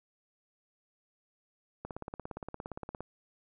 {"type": "click train", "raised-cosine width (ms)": 1, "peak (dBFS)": -25, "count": 21, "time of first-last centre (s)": [1.85, 3.006], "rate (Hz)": 17.3, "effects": []}